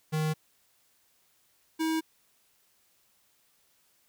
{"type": "tone pair in turn", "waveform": "square", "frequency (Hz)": [155.56, 320.4], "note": ["D#3", "E4"], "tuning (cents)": [0, -49], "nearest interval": "octave + minor second", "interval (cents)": 1251, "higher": "second", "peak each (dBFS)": -27, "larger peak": "neither", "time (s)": [[0.12, 0.34], [1.79, 2.01]], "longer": "neither", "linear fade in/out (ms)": 20, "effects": ["white hiss -68 dBFS RMS until 4.08 s"]}